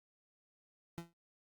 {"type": "tone with exponential decay", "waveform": "30% pulse", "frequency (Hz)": 169.3, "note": "E3", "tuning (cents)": 46, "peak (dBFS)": -35, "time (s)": [0.98, 1.13], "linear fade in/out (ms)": 0, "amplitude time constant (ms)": 31, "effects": ["Opus 48 kbps"]}